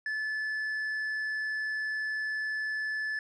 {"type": "tone with tanh clipping", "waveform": "triangle", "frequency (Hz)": 1734, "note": "A6", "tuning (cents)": -26, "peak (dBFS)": -31, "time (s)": [0.06, 3.19], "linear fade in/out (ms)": 2, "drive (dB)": 8, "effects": []}